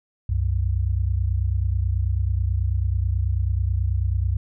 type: tone pair together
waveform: sine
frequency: 65.5 / 94.71 Hz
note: C2 / F#2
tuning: +2 / +41 cents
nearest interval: tritone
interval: 639 cents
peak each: -22 dBFS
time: 0.29-4.37 s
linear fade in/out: 5 ms
effects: none